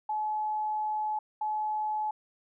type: tone pair in turn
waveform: sine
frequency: 855 / 855 Hz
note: A5 / A5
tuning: -50 / -50 cents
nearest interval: unison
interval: 0 cents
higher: neither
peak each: -28 dBFS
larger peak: neither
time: 0.09-1.19 / 1.41-2.11 s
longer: first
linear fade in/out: 5 ms
effects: none